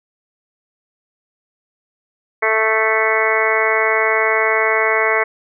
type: harmonic tone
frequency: 220 Hz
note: A3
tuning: in tune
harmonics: 2 / 3 / 4 / 5 / 6 / 7 / 8 / 9 / 10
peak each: -20 / -22 / -25 / -22 / -25 / -25 / -25 / -19 / -21 dBFS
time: 2.42-5.24 s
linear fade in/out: 10 ms
effects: none